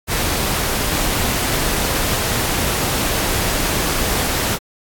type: noise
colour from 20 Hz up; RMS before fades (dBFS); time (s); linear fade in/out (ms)
pink; -19; 0.07-4.59; 50
effects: AAC 64 kbps